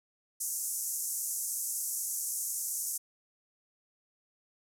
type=band-pass noise; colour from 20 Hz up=white; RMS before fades=-35 dBFS; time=0.4-2.98 s; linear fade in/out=10 ms; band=6000 to 13000 Hz; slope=48 dB/octave; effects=none